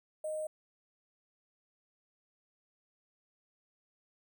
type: tone with sample-and-hold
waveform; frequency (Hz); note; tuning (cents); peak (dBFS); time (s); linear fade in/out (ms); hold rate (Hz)
sine; 621; D#5; -3; -34; 0.24-0.47; 5; 8820
effects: none